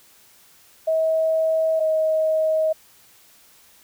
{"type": "tone pair in turn", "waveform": "sine", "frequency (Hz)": [641, 631.4], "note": ["E5", "D#5"], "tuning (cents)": [-49, 25], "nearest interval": "unison", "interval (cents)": 26, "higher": "first", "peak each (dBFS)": -17, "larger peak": "neither", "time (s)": [[0.87, 1.8], [1.8, 2.73]], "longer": "neither", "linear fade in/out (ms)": 10, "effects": ["white hiss -53 dBFS RMS until 3.83 s"]}